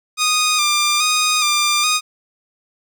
10% pulse tone with vibrato, 1216 Hz, D#6, 40 cents flat, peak -6 dBFS, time 0.17-2.01 s, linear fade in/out 50 ms, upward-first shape square, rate 1.2 Hz, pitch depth 33 cents each way, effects none

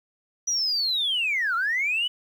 sine linear two-way sweep, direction down then up, 5920 to 1320 to 3018 Hz, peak -21 dBFS, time 0.47-2.08 s, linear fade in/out 10 ms, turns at 1.55 s, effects tanh soft clip ceiling -18 dBFS + 9-bit

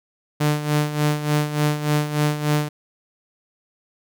sawtooth tone with tremolo, 149.3 Hz, D3, 29 cents sharp, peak -12 dBFS, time 0.4-2.69 s, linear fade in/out 10 ms, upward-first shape sine, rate 3.4 Hz, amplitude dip 70%, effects none

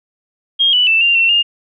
sine tone with pitch steps, 3238 / 2966 / 2656 / 2784 / 2709 / 2823 Hz, G#7 / F#7 / E7 / F7 / E7 / F7, -45 / +4 / +12 / -6 / +47 / +18 cents, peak -9 dBFS, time 0.59-1.43 s, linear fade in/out 20 ms, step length 140 ms, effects none

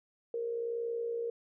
sine tone with amplitude modulation, 466.2 Hz, A#4, in tune, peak -30 dBFS, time 0.34-1.3 s, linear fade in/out 2 ms, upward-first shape sine, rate 61.2 Hz, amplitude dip 50%, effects none

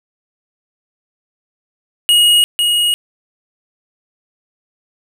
square tone with echo, 2884 Hz, F#7, 45 cents flat, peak -8 dBFS, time 2.09-2.44 s, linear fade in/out 0 ms, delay 500 ms, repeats 1, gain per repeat -4 dB, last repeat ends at 2.94 s, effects none

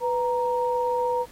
sine tone pair together, 495.6 / 934 Hz, B4 / A#5, +6 / +3 cents, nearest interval major seventh, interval 1097 cents, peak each -24 / -25 dBFS, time 0-1.26 s, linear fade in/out 50 ms, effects pink hiss -51 dBFS RMS until 1.31 s + AAC 48 kbps

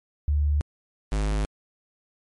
sine / square tone pair in turn, 73.42 / 51.68 Hz, D2 / G#1, 0 / -8 cents, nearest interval tritone, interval 608 cents, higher first, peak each -19 / -23 dBFS, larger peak first, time 0.28-0.61 / 1.12-1.45 s, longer neither, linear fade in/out 0 ms, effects MP3 48 kbps

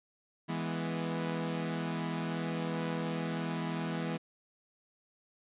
sawtooth chord, E major, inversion none, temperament equal, 164.81 / 207.7 / 246.9 Hz, E3 / G#3 / B3, 0 / 0 / 0 cents, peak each -31 / -36 / -35 dBFS, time 0.48-4.18 s, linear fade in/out 20 ms, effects resampled to 8000 Hz

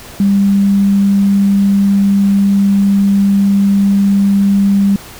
sine tone, 198.7 Hz, G3, 24 cents sharp, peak -7 dBFS, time 0.2-4.96 s, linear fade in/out 2 ms, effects pink hiss -33 dBFS RMS until 5.19 s

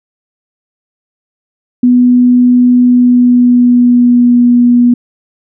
sine tone with pitch glide, 246.9 to 242.4 Hz, B3 to B3, 0 to -32 cents, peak -3 dBFS, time 1.83-4.94 s, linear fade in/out 5 ms, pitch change -32 cents, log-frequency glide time 2.82-4.42 s, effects none

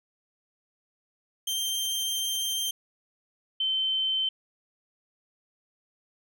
sawtooth / sine tone pair in turn, 3153 / 3086 Hz, G7 / G7, +9 / -28 cents, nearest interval unison, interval 37 cents, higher first, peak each -24 dBFS, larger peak neither, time 1.47-2.71 / 3.6-4.29 s, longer first, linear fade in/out 5 ms, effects none

